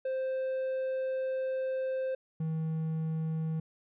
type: tone pair in turn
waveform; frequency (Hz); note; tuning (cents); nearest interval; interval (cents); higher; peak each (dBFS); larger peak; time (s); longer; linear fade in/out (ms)
triangle; 523.3 / 159.67; C5 / D#3; 0 / +45; octave + major sixth; 2055; first; -28 / -28; neither; 0.05-2.15 / 2.4-3.6; first; 5
effects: resampled to 8000 Hz